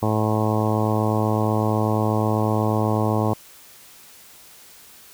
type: harmonic tone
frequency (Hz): 108.1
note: A2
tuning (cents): -30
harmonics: 1 / 2 / 3 / 4 / 5 / 6 / 7 / 8 / 9 / 10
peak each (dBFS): -22 / -25 / -27 / -28 / -29 / -30 / -30 / -31 / -32 / -32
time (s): 0.02-3.34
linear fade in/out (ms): 10
effects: white hiss -47 dBFS RMS until 5.13 s